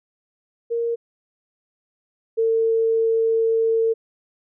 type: tone pair in turn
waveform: sine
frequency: 466.2 / 451.4 Hz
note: A#4 / A4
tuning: 0 / +44 cents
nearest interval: minor second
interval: 56 cents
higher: first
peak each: -20 / -16 dBFS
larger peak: second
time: 0.7-0.96 / 2.37-3.94 s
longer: second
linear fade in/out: 20 ms
effects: none